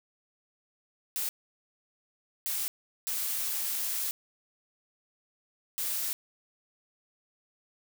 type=noise bursts at uneven times; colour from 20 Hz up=blue; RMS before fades=-32 dBFS; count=4; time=1.16-1.29 / 2.46-2.68 / 3.07-4.11 / 5.78-6.13 s; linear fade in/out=0 ms; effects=none